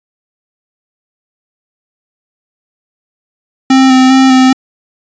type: tone with vibrato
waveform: square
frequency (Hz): 261.6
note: C4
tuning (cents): 0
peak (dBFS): -4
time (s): 3.7-4.53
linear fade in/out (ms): 5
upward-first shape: square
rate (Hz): 2.5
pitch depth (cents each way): 16
effects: resampled to 16000 Hz